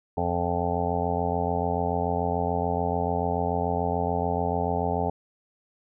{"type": "harmonic tone", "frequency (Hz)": 86.9, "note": "F2", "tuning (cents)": -8, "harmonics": [1, 2, 3, 5, 6, 7, 8, 9, 10], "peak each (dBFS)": [-31, -32, -34, -31, -35, -34, -33, -30, -34], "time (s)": [0.17, 5.1], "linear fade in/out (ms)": 5, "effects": []}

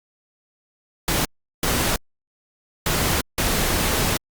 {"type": "noise bursts at uneven times", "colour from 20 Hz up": "pink", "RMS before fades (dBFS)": -21, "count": 4, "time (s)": [[1.08, 1.25], [1.63, 1.96], [2.86, 3.21], [3.38, 4.17]], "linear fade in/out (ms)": 2, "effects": ["Opus 48 kbps"]}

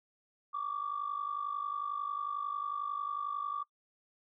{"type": "tone pair together", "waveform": "sine", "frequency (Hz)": [1133.9, 1185], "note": ["C#6", "D6"], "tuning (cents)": [39, 15], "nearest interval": "minor second", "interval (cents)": 76, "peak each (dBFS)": [-36, -36], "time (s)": [0.53, 3.64], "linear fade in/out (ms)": 20, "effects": ["noise-tail reverb RT60 0.1 s tail -26 dB re dry", "tanh soft clip ceiling -27 dBFS"]}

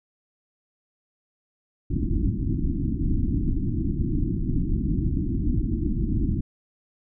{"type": "low-pass noise", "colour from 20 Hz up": "pink", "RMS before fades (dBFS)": -24, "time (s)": [1.9, 6.41], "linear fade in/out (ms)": 5, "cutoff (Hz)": 340, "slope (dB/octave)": 96, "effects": []}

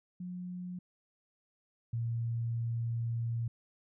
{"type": "tone pair in turn", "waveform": "sine", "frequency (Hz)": [180, 116.32], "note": ["F#3", "A#2"], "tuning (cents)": [-47, -3], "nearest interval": "minor sixth", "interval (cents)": 756, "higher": "first", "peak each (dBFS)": [-38, -31], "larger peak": "second", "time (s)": [[0.2, 0.79], [1.93, 3.48]], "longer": "second", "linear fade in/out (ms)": 5, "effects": []}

